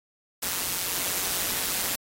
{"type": "noise with amplitude modulation", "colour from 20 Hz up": "white", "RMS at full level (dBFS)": -25, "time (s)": [0.42, 1.96], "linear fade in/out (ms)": 10, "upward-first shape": "sine", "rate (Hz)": 181, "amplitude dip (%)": 70, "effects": ["AAC 48 kbps"]}